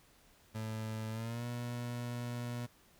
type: tone with pitch glide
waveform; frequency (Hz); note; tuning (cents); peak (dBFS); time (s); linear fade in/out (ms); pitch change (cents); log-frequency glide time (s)
30% pulse; 110 to 120.65; A2 to B2; 0 to -40; -35; 0.54-2.67; 20; +160; 1.1-1.45
effects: pink hiss -65 dBFS RMS until 2.99 s